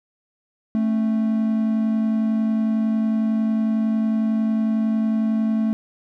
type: tone pair together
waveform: triangle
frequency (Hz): 220 / 271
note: A3 / C#4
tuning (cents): 0 / -39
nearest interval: major third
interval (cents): 361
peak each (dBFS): -16 / -27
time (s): 0.75-5.73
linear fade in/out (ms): 0
effects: none